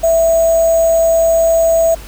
sine tone with sample-and-hold, 659.3 Hz, E5, in tune, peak -8 dBFS, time 0.03-1.95 s, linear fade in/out 10 ms, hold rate 7350 Hz, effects added 50 Hz sine -29 dBFS peak until 2.07 s + pink hiss -36 dBFS RMS until 2.07 s

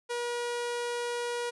sawtooth tone, 480 Hz, B4, 49 cents flat, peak -27 dBFS, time 0.09-1.51 s, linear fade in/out 20 ms, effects resampled to 24000 Hz

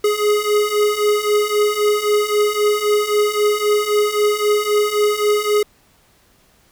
square beating tone pair, 415.7 / 419.5 Hz, G#4 / G#4, +2 / +17 cents, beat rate 3.8 Hz, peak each -20 / -17 dBFS, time 0.04-5.63 s, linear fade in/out 5 ms, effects pink hiss -55 dBFS RMS until 6.71 s

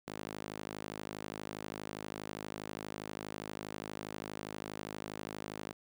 sawtooth tone with high-pass filter, 52.4 Hz, G#1, 16 cents sharp, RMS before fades -44 dBFS, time 0.07-5.73 s, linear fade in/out 10 ms, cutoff 240 Hz, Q 0.8, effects none

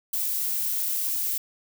violet noise, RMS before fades -27 dBFS, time 0.13-1.38 s, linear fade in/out 5 ms, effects none

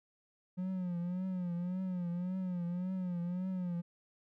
triangle tone with vibrato, 180 Hz, F#3, 47 cents flat, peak -32 dBFS, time 0.57-3.82 s, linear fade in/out 20 ms, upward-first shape triangle, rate 1.8 Hz, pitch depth 90 cents each way, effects none

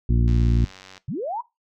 harmonic tone, 58.27 Hz, A#1, in tune, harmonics 1 / 2 / 3 / 4 / 5 / 6, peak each -18 / -21 / -31 / -27 / -34 / -35 dBFS, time 0.09-0.65 s, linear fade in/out 5 ms
click train, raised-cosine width 0.2 ms, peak -25 dBFS, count 67, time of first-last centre 0.28-0.978 s, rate 94.5 Hz
sine linear sweep, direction up, 100 to 987.8 Hz, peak -25 dBFS, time 1.08-1.41 s, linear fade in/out 5 ms
effects noise-tail reverb RT60 0.2 s tail -18 dB re dry

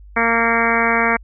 harmonic tone with a mistuned harmonic, 230.8 Hz, A#3, 17 cents flat, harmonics 1 / 2 / 3 / 4 / 5 / 6 / 7 / 8 / 9 / 10, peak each -23 / -23 / -23 / -23 / -23 / -23 / -23 / -23 / -23 / -23 dBFS, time 0.16-1.17 s, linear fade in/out 10 ms, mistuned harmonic 10, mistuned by -35 cents, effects added 50 Hz sine -38 dBFS peak until 1.23 s

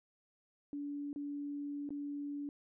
sine tone with dropouts, 287.6 Hz, D4, 36 cents flat, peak -38 dBFS, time 0.73-2.49 s, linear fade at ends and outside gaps 1 ms, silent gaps 1.13-1.16 / 1.891-1.905 s, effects none

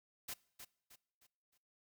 white noise with echo, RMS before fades -44 dBFS, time 0.28-0.34 s, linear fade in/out 10 ms, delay 310 ms, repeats 4, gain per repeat -8 dB, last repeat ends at 1.58 s, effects noise-tail reverb RT60 0.7 s tail -23 dB re dry

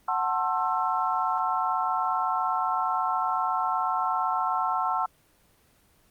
sine chord, F# half-diminished seventh, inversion none, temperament just, 740 / 888 / 1065.6 / 1332 Hz, F#5 / A5 / C6 / E6, 0 / +16 / +31 / +18 cents, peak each -29 dBFS, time 0.08-5.06 s, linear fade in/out 5 ms, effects pink hiss -62 dBFS RMS until 6.1 s + Opus 24 kbps

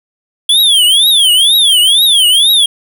square tone with vibrato, 3322 Hz, G#7, in tune, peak -6 dBFS, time 0.49-2.66 s, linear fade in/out 5 ms, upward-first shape triangle, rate 2.1 Hz, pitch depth 270 cents each way, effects none

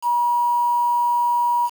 sine tone with quantisation, 960 Hz, B5, 49 cents flat, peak -16 dBFS, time 0.02-1.7 s, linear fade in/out 50 ms, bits 6, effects none

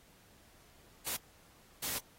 white noise bursts at uneven times, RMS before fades -37 dBFS, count 2, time 1.06-1.17 / 1.82-1.99 s, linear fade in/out 10 ms, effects pink hiss -63 dBFS RMS until 2.18 s + AAC 48 kbps

